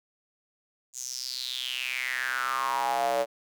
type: tone with high-pass filter sweep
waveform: square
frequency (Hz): 63.6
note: C2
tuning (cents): -48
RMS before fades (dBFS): -30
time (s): 0.93-3.26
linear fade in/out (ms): 50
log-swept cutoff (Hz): 7000 to 550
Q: 6.6
effects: none